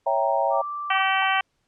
sine chord, C# diminished seventh, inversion none, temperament equal, 554.4 / 659.3 / 784 / 932.3 Hz, C#5 / E5 / G5 / Bb5, 0 / 0 / 0 / 0 cents, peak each -25 dBFS, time 0.06-0.62 s, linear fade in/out 10 ms
sine tone, 1172 Hz, D6, 4 cents flat, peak -28 dBFS, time 0.5-1.05 s, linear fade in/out 50 ms
harmonic tone, 384.3 Hz, G4, 34 cents flat, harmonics 2 / 3 / 4 / 5 / 6 / 7 / 8, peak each -24 / -26 / -27 / -28 / -29 / -29 / -30 dBFS, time 0.9-1.41 s, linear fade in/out 5 ms
sine tone with exponential decay, 857 Hz, A5, 46 cents flat, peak -27 dBFS, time 1.22-1.3 s, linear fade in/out 1 ms, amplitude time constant 17 ms
effects pink hiss -72 dBFS RMS until 1.67 s + low-pass 8000 Hz 12 dB/octave

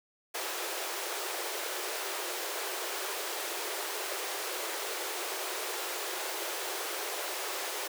pink high-pass noise, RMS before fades -36 dBFS, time 0.34-7.88 s, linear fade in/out 10 ms, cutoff 340 Hz, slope 96 dB/octave, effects none

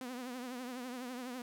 sawtooth tone with vibrato, 250 Hz, B3, 21 cents sharp, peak -37 dBFS, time 0.01-1.42 s, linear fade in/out 2 ms, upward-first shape triangle, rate 12 Hz, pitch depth 93 cents each way, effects none

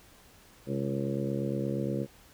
harmonic tone with a mistuned harmonic, 68.5 Hz, C#2, 20 cents flat, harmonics 2 / 3 / 4 / 5 / 6 / 7 / 8, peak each -34 / -34 / -38 / -36 / -42 / -38 / -39 dBFS, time 0.66-2.07 s, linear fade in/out 50 ms, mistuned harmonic 2, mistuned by -76 cents, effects pink hiss -57 dBFS RMS until 2.33 s

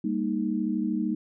sine chord, Eb major, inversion first, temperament equal with one note detuned, 200 / 233.1 / 311.1 Hz, G3 / Bb3 / Eb4, +35 / 0 / 0 cents, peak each -29 dBFS, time 0.04-1.15 s, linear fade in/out 5 ms, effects none

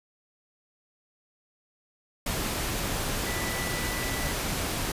sine tone in noise, 1975.5 Hz, B6, in tune, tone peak -36 dBFS, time 3.26-4.32 s, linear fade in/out 5 ms, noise pink, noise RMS -30 dBFS, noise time 2.26-4.92 s, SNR -9 dB, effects resampled to 32000 Hz

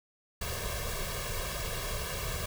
pink noise with comb filter, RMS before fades -35 dBFS, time 0.41-2.46 s, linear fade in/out 5 ms, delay 1.8 ms, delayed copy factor +1, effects none

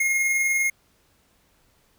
square tone with tremolo, 2146 Hz, C7, 43 cents sharp, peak -19 dBFS, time 0-0.7 s, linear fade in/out 5 ms, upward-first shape triangle, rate 20 Hz, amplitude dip 35%, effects pink hiss -63 dBFS RMS until 1.98 s

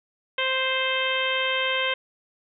harmonic tone, 523.3 Hz, C5, in tune, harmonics 1 / 2 / 3 / 4 / 5 / 6 / 7, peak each -29 / -31 / -30 / -29 / -30 / -28 / -37 dBFS, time 0.38-1.94 s, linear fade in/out 5 ms, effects none

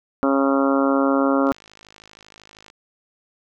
harmonic tone, 137.2 Hz, C#3, 17 cents flat, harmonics 2 / 3 / 4 / 5 / 6 / 7 / 8 / 9 / 10, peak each -18 / -26 / -22 / -29 / -31 / -31 / -29 / -28 / -28 dBFS, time 0.23-1.52 s, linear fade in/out 0 ms
click train, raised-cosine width 0.2 ms, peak -27 dBFS, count 66, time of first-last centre 1.47-2.701 s, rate 52.8 Hz
effects none

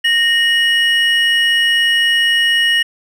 triangle tone pair together, 1851.6 / 2909 Hz, A#6 / F#7, -12 / -30 cents, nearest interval minor sixth, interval 782 cents, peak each -12 dBFS, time 0.04-2.83 s, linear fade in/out 10 ms, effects none

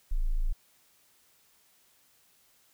sine tone, 27.5 Hz, A0, in tune, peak -24 dBFS, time 0.11-0.53 s, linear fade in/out 10 ms, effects white hiss -65 dBFS RMS until 2.73 s

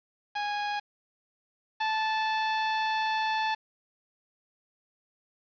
sawtooth tone pair in turn, 826 / 875.1 Hz, G#5 / A5, -10 / -10 cents, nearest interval minor second, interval 100 cents, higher second, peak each -25 / -22 dBFS, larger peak second, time 0.35-0.8 / 1.8-3.55 s, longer second, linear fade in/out 10 ms, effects resampled to 11025 Hz + 8-bit

